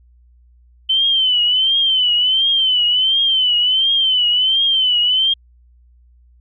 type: tone with vibrato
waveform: sine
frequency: 3063 Hz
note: G7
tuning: 41 cents flat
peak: -12 dBFS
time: 0.89-5.34 s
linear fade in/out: 10 ms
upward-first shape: triangle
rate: 1.4 Hz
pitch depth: 110 cents each way
effects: added 60 Hz sine -47 dBFS peak until 6.4 s